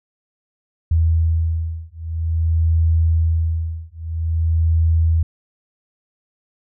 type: beating tone pair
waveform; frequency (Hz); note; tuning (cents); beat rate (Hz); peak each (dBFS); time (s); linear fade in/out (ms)
sine; 81.4 / 81.9; E2 / E2; -21 / -11; 0.5; -18; 0.91-5.23; 5
effects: none